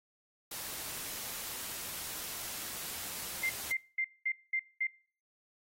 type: noise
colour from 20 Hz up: white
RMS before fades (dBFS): -41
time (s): 0.51-3.72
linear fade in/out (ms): 5
type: tone bursts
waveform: sine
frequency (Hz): 2093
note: C7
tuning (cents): 0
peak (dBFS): -29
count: 6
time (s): 3.43-4.87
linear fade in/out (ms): 5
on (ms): 65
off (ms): 210
effects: noise-tail reverb RT60 0.4 s tail -19 dB re dry + AAC 48 kbps